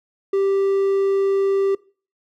triangle tone, 392 Hz, G4, in tune, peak -14 dBFS, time 0.33-1.75 s, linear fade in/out 5 ms, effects noise-tail reverb RT60 0.4 s tail -22 dB re dry

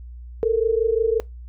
sine tone pair together, 440 / 465.7 Hz, A4 / A#4, 0 / -2 cents, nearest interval minor second, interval 98 cents, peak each -19 / -20 dBFS, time 0.43-1.2 s, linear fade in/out 0 ms, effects noise-tail reverb RT60 0.2 s tail -23 dB re dry + added 60 Hz sine -35 dBFS peak until 1.48 s

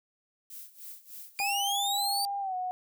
violet noise with tremolo, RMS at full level -43 dBFS, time 0.5-1.73 s, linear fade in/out 2 ms, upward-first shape sine, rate 3.3 Hz, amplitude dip 85%
sawtooth linear sweep, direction up, 2391 to 4663 Hz, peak -26 dBFS, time 1.39-2.25 s, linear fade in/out 0 ms
sine tone with pitch glide, 801 to 734.5 Hz, G5 to F#5, +37 to -13 cents, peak -30 dBFS, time 1.4-2.71 s, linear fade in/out 0 ms, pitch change -150 cents, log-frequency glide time 2.4-2.55 s
effects none

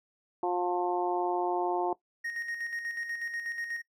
harmonic tone, 177.8 Hz, F3, 31 cents sharp, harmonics 2 / 3 / 4 / 5 / 6, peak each -30 / -41 / -32 / -33 / -41 dBFS, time 0.43-1.93 s, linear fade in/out 2 ms
triangle tone with tremolo, 1864.7 Hz, A#6, in tune, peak -31 dBFS, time 2.24-3.82 s, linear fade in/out 10 ms, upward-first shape square, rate 8.2 Hz, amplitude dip 50%
effects noise-tail reverb RT60 0.1 s tail -18 dB re dry

